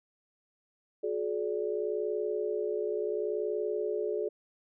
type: tone cluster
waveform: sine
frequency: 364 / 424.7 / 582 Hz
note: F#4 / G#4 / D5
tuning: -28 / +39 / -16 cents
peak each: -35 / -31 / -37 dBFS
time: 1.03-4.29 s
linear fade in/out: 10 ms
effects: none